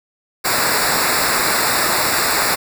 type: noise with comb filter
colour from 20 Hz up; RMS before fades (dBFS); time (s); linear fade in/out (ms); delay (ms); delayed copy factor
pink; -17; 0.44-2.56; 20; 0.32; -0.95
effects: none